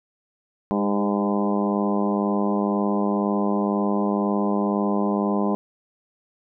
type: harmonic tone with a mistuned harmonic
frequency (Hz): 102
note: G#2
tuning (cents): -31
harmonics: 2 / 3 / 4 / 5 / 6 / 7 / 8 / 9 / 10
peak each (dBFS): -22 / -28 / -28 / -32 / -31 / -33 / -33 / -35 / -32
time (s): 0.71-5.55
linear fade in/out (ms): 0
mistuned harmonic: 4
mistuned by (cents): -20
effects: none